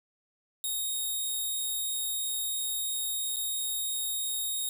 5% pulse tone with dropouts, 3729 Hz, A#7, in tune, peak -22 dBFS, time 0.64-4.69 s, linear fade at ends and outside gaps 1 ms, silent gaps 3.361-3.367 s, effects 9-bit

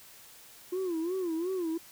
sine tone with vibrato, 349.2 Hz, F4, in tune, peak -27 dBFS, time 0.72-1.78 s, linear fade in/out 10 ms, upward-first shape sine, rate 2.8 Hz, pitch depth 150 cents each way, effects tanh soft clip ceiling -28 dBFS + white hiss -53 dBFS RMS until 1.91 s

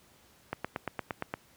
click train, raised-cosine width 0.5 ms, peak -17 dBFS, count 8, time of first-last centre 0.53-1.339 s, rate 8.65 Hz, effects pink hiss -61 dBFS RMS until 1.56 s + high-pass 80 Hz 12 dB/octave

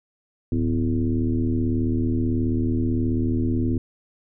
sine tone with frequency modulation, 174.61 Hz, F3, in tune, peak -19 dBFS, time 0.52-3.78 s, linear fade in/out 2 ms, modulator 78.5 Hz, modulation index 2, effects none

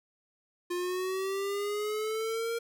square linear sweep, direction up, 351 to 466.2 Hz, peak -31 dBFS, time 0.7-2.59 s, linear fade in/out 10 ms, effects none

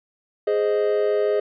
triangle chord, Ab major, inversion none, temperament equal with one note detuned, 415.3 / 521.4 / 622.3 Hz, Ab4 / C5 / Eb5, 0 / -6 / 0 cents, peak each -18 / -24 / -22 dBFS, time 0.47-1.4 s, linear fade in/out 5 ms, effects resampled to 11025 Hz

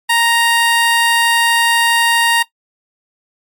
15% pulse tone, 932.3 Hz, A#5, in tune, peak -4 dBFS, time 0.09-2.43 s, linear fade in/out 10 ms, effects noise-tail reverb RT60 0.1 s tail -17 dB re dry + MP3 96 kbps

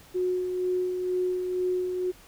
sine tone with tremolo, 364.8 Hz, F#4, 24 cents flat, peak -23 dBFS, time 0.14-2.12 s, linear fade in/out 20 ms, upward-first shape sine, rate 2.1 Hz, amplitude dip 40%, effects pink hiss -53 dBFS RMS until 2.27 s

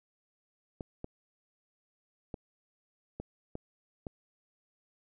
clicks, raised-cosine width 2 ms, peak -25 dBFS, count 6, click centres 0.808 / 1.044 / 2.342 / 3.2 / 3.554 / 4.068 s, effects none

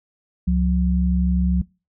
sine tone pair together, 68.1 / 180.29 Hz, C#2 / F#3, -30 / -45 cents, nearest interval octave + perfect fourth, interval 1685 cents, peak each -19 / -18 dBFS, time 0.47-1.62 s, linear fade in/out 10 ms, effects noise-tail reverb RT60 0.3 s tail -23 dB re dry

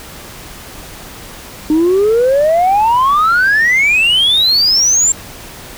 sine exponential sweep, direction up, 300.9 to 7459 Hz, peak -6 dBFS, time 1.7-5.12 s, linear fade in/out 2 ms, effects tanh soft clip ceiling -6 dBFS + pink hiss -32 dBFS RMS until 5.77 s

